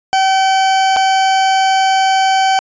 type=tone with dropouts; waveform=40% pulse; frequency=767 Hz; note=G5; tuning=38 cents flat; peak=-9 dBFS; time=0.13-2.59 s; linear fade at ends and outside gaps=0 ms; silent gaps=0.963-0.968 s; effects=resampled to 16000 Hz